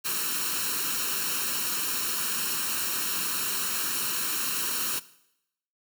white noise with comb filter, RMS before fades -29 dBFS, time 0.04-5 s, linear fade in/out 20 ms, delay 0.72 ms, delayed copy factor +0.7, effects noise-tail reverb RT60 0.8 s tail -18 dB re dry + high-pass 200 Hz 12 dB/octave

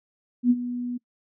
sine tone with ADSR envelope, 244.6 Hz, B3, 16 cents flat, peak -13 dBFS, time 0.43-0.98 s, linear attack 73 ms, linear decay 43 ms, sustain -14 dB, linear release 16 ms, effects noise-tail reverb RT60 0.1 s tail -22 dB re dry

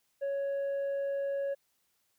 sine tone with tanh clipping, 556 Hz, C#5, 5 cents sharp, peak -31 dBFS, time 0.21-1.55 s, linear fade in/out 20 ms, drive 3 dB, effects white hiss -75 dBFS RMS until 2.18 s

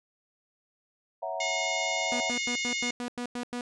sine chord, F# dominant seventh, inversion second, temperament equal, 554.4 / 659.3 / 740 / 932.3 Hz, C#5 / E5 / F#5 / A#5, 0 / 0 / 0 / 0 cents, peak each -39 / -34 / -36 / -38 dBFS, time 1.22-2.31 s, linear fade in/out 10 ms
harmonic tone, 719 Hz, F#5, 50 cents flat, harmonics 3 / 4 / 5 / 6 / 7 / 8 / 9 / 10, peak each -31 / -38 / -38 / -42 / -43 / -41 / -41 / -41 dBFS, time 1.4-2.91 s, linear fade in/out 5 ms
sawtooth tone bursts, 243.6 Hz, B3, 24 cents flat, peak -28 dBFS, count 9, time 2.12-3.609 s, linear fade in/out 0 ms, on 81 ms, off 95 ms
effects resampled to 22050 Hz

